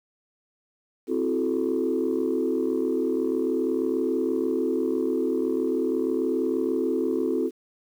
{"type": "chord", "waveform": "sine", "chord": "F# half-diminished seventh", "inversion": "second", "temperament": "equal with one note detuned", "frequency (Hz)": [261.6, 329.6, 370, 436.2], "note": ["C4", "E4", "F#4", "A4"], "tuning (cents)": [0, 0, 0, -15], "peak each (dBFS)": -27, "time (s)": [1.07, 7.51], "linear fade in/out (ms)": 50, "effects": ["tanh soft clip ceiling -15 dBFS", "9-bit"]}